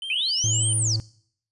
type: tone with vibrato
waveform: triangle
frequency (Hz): 3040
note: F#7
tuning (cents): +46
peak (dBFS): -28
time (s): 0.02-0.73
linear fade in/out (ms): 2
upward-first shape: sine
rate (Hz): 5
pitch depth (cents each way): 74
type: linear two-way sweep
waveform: sine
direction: up then down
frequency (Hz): 2380 to 9570 to 4293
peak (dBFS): -22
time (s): 0.1-0.96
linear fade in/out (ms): 2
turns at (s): 0.77
type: tone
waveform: triangle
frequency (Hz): 110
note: A2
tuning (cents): 0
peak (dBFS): -21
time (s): 0.44-1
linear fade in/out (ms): 0
effects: noise-tail reverb RT60 0.6 s tail -21 dB re dry + resampled to 24000 Hz